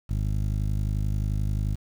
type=tone with low-pass filter; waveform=10% pulse; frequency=51.4 Hz; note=G#1; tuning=17 cents flat; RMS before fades=-26 dBFS; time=0.09-1.76 s; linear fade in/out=20 ms; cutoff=110 Hz; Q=0.87; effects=8-bit